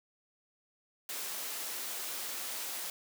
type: high-pass noise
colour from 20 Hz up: white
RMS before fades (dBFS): -39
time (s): 1.09-2.9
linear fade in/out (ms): 2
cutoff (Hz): 310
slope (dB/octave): 12
effects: none